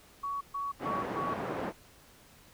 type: tone bursts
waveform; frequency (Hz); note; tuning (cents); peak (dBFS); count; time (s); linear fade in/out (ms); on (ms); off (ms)
sine; 1123; C#6; +22; -32; 4; 0.23-1.34; 10; 180; 130
type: band-pass noise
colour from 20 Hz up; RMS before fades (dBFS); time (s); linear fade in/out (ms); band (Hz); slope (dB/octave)
pink; -36; 0.79-1.73; 50; 210 to 1200; 12
effects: pink hiss -58 dBFS RMS until 2.53 s